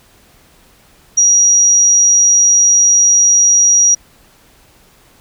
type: tone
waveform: sine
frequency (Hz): 5750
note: F8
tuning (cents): +50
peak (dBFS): -6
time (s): 1.17-3.95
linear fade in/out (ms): 10
effects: pink hiss -48 dBFS RMS until 5.2 s